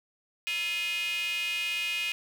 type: tone with high-pass filter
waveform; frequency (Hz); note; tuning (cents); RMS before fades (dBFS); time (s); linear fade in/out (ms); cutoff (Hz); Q
square; 191.5; G3; -40; -31; 0.47-2.12; 0; 2600; 9.7
effects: none